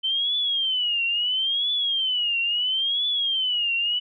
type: tone with vibrato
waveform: sine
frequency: 3078 Hz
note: G7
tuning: 32 cents flat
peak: -21 dBFS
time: 0.03-4 s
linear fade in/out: 20 ms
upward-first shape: triangle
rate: 0.74 Hz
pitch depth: 210 cents each way
effects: none